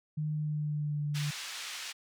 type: tone with pitch glide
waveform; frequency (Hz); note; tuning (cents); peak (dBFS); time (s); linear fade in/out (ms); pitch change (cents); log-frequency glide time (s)
sine; 152.5 to 147.22; D#3 to D3; -34 to +5; -30; 0.17-1.31; 10; -61; 0.3-1.05
type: band-pass noise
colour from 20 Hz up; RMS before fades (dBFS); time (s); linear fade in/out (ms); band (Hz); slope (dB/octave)
pink; -41; 1.14-1.93; 20; 2000 to 6500; 12
effects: none